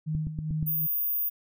sine tone with tremolo, 155.56 Hz, D#3, in tune, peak -26 dBFS, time 0.06-0.87 s, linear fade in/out 20 ms, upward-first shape sine, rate 2.5 Hz, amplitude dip 65%
click train, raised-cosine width 5 ms, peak -21 dBFS, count 5, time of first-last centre 0.15-0.627 s, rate 8.38 Hz
sine tone, 14917 Hz, A#9, in tune, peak -25 dBFS, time 0.66-1.3 s, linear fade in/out 20 ms
effects none

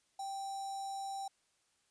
square tone with notch filter, 784 Hz, G5, in tune, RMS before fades -41 dBFS, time 0.19-1.28 s, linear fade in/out 5 ms, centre 2300 Hz, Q 0.6, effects white hiss -75 dBFS RMS until 1.9 s + resampled to 22050 Hz

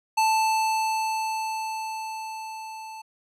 square tone with level ramp, 880 Hz, A5, in tune, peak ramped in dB -19 to -38 dBFS, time 0.17-3.02 s, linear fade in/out 10 ms, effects low-pass 11000 Hz 12 dB/octave

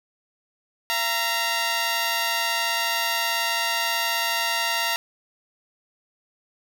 10% pulse tone pair together, 678.6 / 931 Hz, F5 / A#5, -50 / -2 cents, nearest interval perfect fourth, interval 548 cents, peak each -19 / -15 dBFS, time 0.9-4.96 s, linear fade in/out 0 ms, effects none

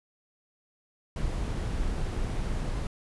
brown noise, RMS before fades -30 dBFS, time 1.16-2.87 s, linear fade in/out 2 ms, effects resampled to 24000 Hz

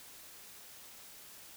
silence, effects white hiss -53 dBFS RMS until 1.56 s

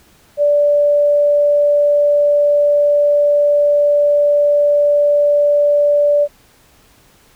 sine tone, 583 Hz, D5, 13 cents flat, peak -9 dBFS, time 0.37-6.28 s, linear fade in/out 50 ms, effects pink hiss -50 dBFS RMS until 7.35 s

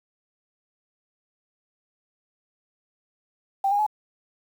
sine tone with pitch steps, 784 / 816.3 / 850 Hz, G5 / G#5 / G#5, 0 / -30 / +40 cents, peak -19 dBFS, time 3.64-3.865 s, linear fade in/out 5 ms, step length 75 ms, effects 8-bit

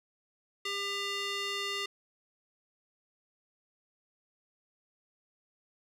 square tone with band-pass filter, 399.8 Hz, G4, 34 cents sharp, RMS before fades -35 dBFS, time 0.65-1.86 s, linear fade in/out 5 ms, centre 3200 Hz, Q 1.3, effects none

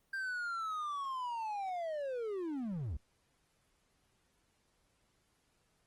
triangle linear sweep, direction down, 1590 to 57.9 Hz, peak -34 dBFS, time 0.13-2.97 s, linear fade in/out 5 ms, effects pink hiss -75 dBFS RMS until 5.86 s + Opus 24 kbps

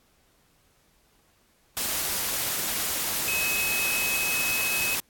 sine tone in noise, 2561 Hz, D#7, 49 cents sharp, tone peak -26 dBFS, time 3.28-4.95 s, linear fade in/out 0 ms, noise white, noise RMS -28 dBFS, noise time 1.77-5 s, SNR -1 dB, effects pink hiss -64 dBFS RMS until 5.09 s + AAC 64 kbps

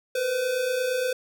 square tone pair together, 480.4 / 509 Hz, B4 / C5, -48 / -48 cents, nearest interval minor second, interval 100 cents, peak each -33 / -25 dBFS, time 0.15-1.13 s, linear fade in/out 5 ms, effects none

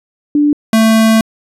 sine / square tone pair in turn, 293.7 / 222.2 Hz, D4 / A3, 0 / +17 cents, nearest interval perfect fourth, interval 483 cents, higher first, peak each -7 dBFS, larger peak neither, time 0.35-0.53 / 0.73-1.21 s, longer second, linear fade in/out 2 ms, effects resampled to 32000 Hz

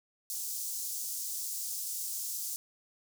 pink high-pass noise, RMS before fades -37 dBFS, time 0.3-2.56 s, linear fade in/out 0 ms, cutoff 5900 Hz, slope 24 dB/octave, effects none

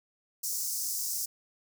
pink high-pass noise, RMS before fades -33 dBFS, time 0.43-1.26 s, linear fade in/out 10 ms, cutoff 5200 Hz, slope 48 dB/octave, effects none

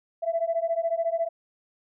sine beating tone pair, 659.3 / 673.3 Hz, E5 / E5, 0 / +36 cents, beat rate 14 Hz, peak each -26 dBFS, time 0.22-1.29 s, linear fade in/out 20 ms, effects tanh soft clip ceiling -16 dBFS

